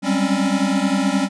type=tone cluster; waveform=square; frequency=191.7 / 201.3 / 264.7 / 277.9 Hz; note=G3 / G3 / C4 / C#4; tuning=-38 / +46 / +20 / +4 cents; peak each=-23 dBFS; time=0.02-1.29 s; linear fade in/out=50 ms; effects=resampled to 22050 Hz